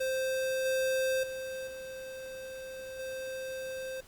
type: tone with level steps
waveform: square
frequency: 523.3 Hz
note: C5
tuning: in tune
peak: -30 / -28 / -37 / -41 / -37 dBFS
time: 0-4.01 s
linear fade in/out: 10 ms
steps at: 0.65 / 1.23 / 1.67 / 2.99 s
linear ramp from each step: 5 ms
effects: pink hiss -57 dBFS RMS until 4.07 s + Opus 48 kbps